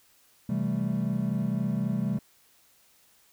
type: chord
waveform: triangle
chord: A minor seventh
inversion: first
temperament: equal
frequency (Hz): 130.81 / 164.81 / 196 / 220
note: C3 / E3 / G3 / A3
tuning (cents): 0 / 0 / 0 / 0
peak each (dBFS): -30 / -31 / -27 / -29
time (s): 0.49-2.19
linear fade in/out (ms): 5
effects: tanh soft clip ceiling -14 dBFS + white hiss -62 dBFS RMS until 3.32 s

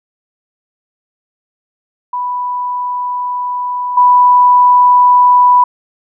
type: tone with level steps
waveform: sine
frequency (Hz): 987.8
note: B5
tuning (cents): 0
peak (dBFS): -15 / -4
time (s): 2.13-5.64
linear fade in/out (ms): 5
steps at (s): 3.97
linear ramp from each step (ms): 5
effects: none

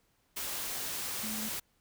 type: tone in noise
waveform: sine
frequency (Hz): 216.9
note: A3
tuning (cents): -25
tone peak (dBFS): -39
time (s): 1.23-1.49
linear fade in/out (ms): 10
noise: white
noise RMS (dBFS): -37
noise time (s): 0.36-1.6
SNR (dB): -5
effects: pink hiss -72 dBFS RMS until 1.8 s

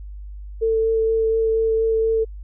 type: tone with vibrato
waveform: sine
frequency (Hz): 446.8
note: A4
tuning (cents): +27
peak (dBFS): -16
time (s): 0.61-2.25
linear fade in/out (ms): 20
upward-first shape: sine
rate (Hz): 4.2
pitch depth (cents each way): 10
effects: added 50 Hz sine -32 dBFS peak until 2.43 s

